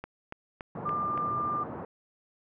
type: click train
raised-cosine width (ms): 0.5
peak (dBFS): -23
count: 5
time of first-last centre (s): 0.04-1.176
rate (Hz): 3.52
type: band-pass noise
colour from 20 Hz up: pink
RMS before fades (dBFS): -39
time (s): 0.75-1.85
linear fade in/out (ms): 2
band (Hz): 110 to 1200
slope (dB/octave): 24
type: tone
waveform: sine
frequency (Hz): 1194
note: D6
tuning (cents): +28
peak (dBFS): -28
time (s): 0.85-1.64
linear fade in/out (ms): 10
effects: none